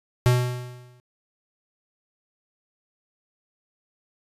square tone with exponential decay, 123.9 Hz, B2, 6 cents sharp, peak -14 dBFS, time 0.26-1 s, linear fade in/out 0 ms, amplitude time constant 160 ms, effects resampled to 32000 Hz

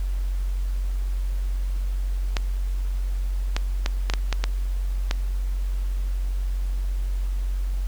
clicks, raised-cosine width 0.2 ms, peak -7 dBFS, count 8, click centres 2.368 / 3.565 / 3.861 / 4.099 / 4.137 / 4.327 / 4.44 / 5.111 s, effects added 46 Hz sine -22 dBFS peak until 7.87 s + pink hiss -48 dBFS RMS until 7.87 s

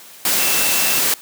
sine tone in noise, 2676 Hz, E7, 25 cents sharp, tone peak -25 dBFS, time 0.39-0.99 s, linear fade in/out 2 ms, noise white, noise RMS -17 dBFS, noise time 0.25-1.14 s, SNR -11 dB, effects white hiss -41 dBFS RMS until 1.21 s + high-pass 150 Hz 12 dB/octave

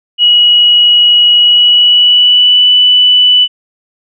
sine tone with pitch glide, 2912 to 2980 Hz, F#7 to F#7, -28 to +12 cents, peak -3 dBFS, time 0.18-3.48 s, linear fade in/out 50 ms, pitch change +40 cents, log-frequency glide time 1.37-2.72 s, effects none

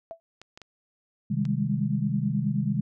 sine tone with exponential decay, 663 Hz, E5, 10 cents sharp, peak -31 dBFS, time 0.11-0.2 s, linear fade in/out 0 ms, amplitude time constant 19 ms
clicks, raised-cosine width 0.2 ms, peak -27 dBFS, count 4, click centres 0.416 / 0.575 / 0.617 / 1.453 s
sine chord, Ab major seventh, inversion first, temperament equal with one note detuned, 130.81 / 155.56 / 198.39 / 207.7 Hz, C3 / Eb3 / G3 / Ab3, 0 / 0 / +21 / 0 cents, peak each -29 dBFS, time 1.3-2.81 s, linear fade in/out 10 ms
effects none

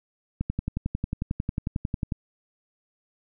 click train, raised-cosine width 5 ms, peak -14 dBFS, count 20, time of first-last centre 0.41-2.122 s, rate 11.1 Hz, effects none

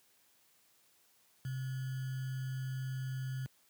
sine tone with sample-and-hold, 130.81 Hz, C3, in tune, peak -35 dBFS, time 1.45-3.46 s, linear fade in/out 0 ms, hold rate 1575 Hz, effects white hiss -69 dBFS RMS until 3.69 s + high-pass 80 Hz 12 dB/octave

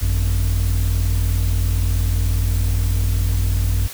triangle tone pair together, 51.32 / 91.1 Hz, G#1 / F#2, -20 / -26 cents, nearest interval minor seventh, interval 994 cents, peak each -15 dBFS, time 0.01-3.88 s, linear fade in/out 20 ms, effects tanh soft clip ceiling -10 dBFS + white hiss -34 dBFS RMS until 3.93 s

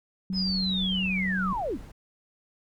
sine tone, 188.1 Hz, F#3, 29 cents sharp, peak -27 dBFS, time 0.3-1.53 s, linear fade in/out 2 ms
brown noise, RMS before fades -42 dBFS, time 0.32-1.92 s, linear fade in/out 10 ms
sine linear sweep, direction down, 5180 to 149.3 Hz, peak -27 dBFS, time 0.33-1.79 s, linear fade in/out 50 ms
effects none

